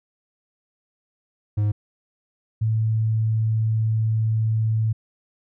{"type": "tone pair in turn", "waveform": ["triangle", "sine"], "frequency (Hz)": [104.5, 110.59], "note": ["G#2", "A2"], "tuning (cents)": [11, 9], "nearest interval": "minor second", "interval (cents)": 98, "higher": "second", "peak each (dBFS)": [-16, -18], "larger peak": "first", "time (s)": [[1.57, 1.72], [2.61, 4.93]], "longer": "second", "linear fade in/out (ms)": 10, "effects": []}